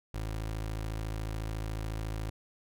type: tone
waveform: 25% pulse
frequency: 54 Hz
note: A1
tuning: 32 cents flat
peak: -30 dBFS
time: 0.14-2.3 s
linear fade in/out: 5 ms
effects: none